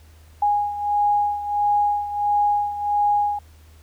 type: beating tone pair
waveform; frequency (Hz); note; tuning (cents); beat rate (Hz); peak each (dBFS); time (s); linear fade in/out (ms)
sine; 824 / 825.5; G#5 / G#5; -14 / -11; 1.5; -19 / -24; 0.42-3.39; 5
effects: added 78 Hz sine -46 dBFS peak until 3.82 s + pink hiss -56 dBFS RMS until 3.82 s